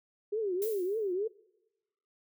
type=tone with vibrato; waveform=sine; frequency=400 Hz; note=G4; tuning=35 cents sharp; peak=-29 dBFS; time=0.32-1.28 s; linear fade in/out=10 ms; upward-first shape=triangle; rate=3.4 Hz; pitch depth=240 cents each way
type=noise with exponential decay; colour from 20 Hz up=violet; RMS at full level=-38 dBFS; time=0.62-1.13 s; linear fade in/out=0 ms; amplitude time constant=110 ms
effects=noise-tail reverb RT60 1.0 s tail -24 dB re dry